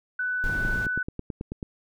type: tone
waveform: sine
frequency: 1494 Hz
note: F#6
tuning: 16 cents sharp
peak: -25 dBFS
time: 0.19-1.03 s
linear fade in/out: 5 ms
type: noise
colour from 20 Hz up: brown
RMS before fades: -30 dBFS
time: 0.44-0.86 s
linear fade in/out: 0 ms
type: click train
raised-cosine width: 3 ms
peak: -19 dBFS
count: 10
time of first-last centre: 0.65-1.628 s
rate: 9.2 Hz
effects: none